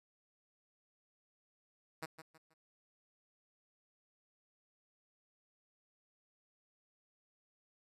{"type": "tone with echo", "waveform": "5% pulse", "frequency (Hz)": 160, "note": "D#3", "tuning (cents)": 49, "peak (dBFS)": -29, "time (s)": [2.02, 2.06], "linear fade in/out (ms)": 10, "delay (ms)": 160, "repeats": 3, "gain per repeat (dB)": -10, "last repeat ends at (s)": 2.54, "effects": ["resampled to 32000 Hz"]}